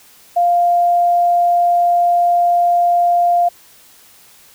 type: tone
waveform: sine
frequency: 698.5 Hz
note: F5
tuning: in tune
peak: -10 dBFS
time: 0.36-3.49 s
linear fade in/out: 10 ms
effects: white hiss -46 dBFS RMS until 4.54 s